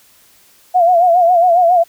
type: tone with vibrato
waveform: sine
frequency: 701 Hz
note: F5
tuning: 6 cents sharp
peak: -7 dBFS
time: 0.74-1.84 s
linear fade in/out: 20 ms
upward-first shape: sine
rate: 7.3 Hz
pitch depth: 85 cents each way
effects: white hiss -49 dBFS RMS until 1.88 s